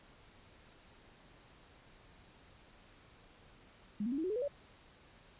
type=tone with pitch steps; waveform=sine; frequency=207.7 / 240 / 277.2 / 320.3 / 370.1 / 427.6 / 494 / 570.7 Hz; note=G#3 / B3 / C#4 / E4 / F#4 / A4 / B4 / D5; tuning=0 / -49 / 0 / -50 / 0 / -49 / 0 / -50 cents; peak=-33 dBFS; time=4-4.48 s; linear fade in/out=5 ms; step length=60 ms; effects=pink hiss -61 dBFS RMS until 5.39 s + resampled to 8000 Hz